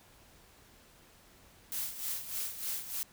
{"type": "noise with tremolo", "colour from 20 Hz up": "blue", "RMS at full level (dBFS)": -35, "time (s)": [1.72, 3.03], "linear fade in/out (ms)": 0, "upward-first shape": "sine", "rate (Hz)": 3.3, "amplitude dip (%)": 70, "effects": ["pink hiss -60 dBFS RMS until 3.12 s"]}